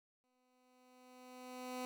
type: tone with exponential growth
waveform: 15% pulse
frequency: 252.5 Hz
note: B3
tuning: 39 cents sharp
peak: -34 dBFS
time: 0.24-1.85 s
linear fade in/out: 0 ms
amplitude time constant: 350 ms
effects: none